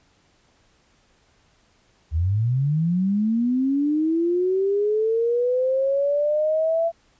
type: linear sweep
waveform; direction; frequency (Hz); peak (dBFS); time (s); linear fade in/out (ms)
sine; up; 73.42 to 675; -18; 2.11-6.92; 50
effects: pink hiss -61 dBFS RMS until 7.19 s + resampled to 16000 Hz